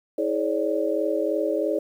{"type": "tone cluster", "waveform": "sine", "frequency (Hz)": [322.2, 421.5, 545, 588], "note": ["E4", "G#4", "C#5", "D5"], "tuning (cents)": [-39, 26, -29, 2], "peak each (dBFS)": -27, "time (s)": [0.18, 1.79], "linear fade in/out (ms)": 5, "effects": ["9-bit"]}